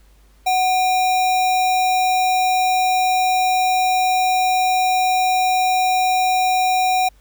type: tone with sample-and-hold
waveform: sine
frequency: 742 Hz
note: F#5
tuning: 5 cents sharp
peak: -14 dBFS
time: 0.46-7.09 s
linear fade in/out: 10 ms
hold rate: 3150 Hz
effects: added 50 Hz sine -48 dBFS peak until 7.2 s + pink hiss -58 dBFS RMS until 7.2 s